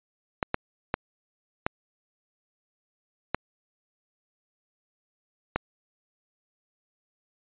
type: clicks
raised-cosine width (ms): 0.5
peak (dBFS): -9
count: 6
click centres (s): 0.428 / 0.544 / 0.941 / 1.665 / 3.346 / 5.56
effects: resampled to 8000 Hz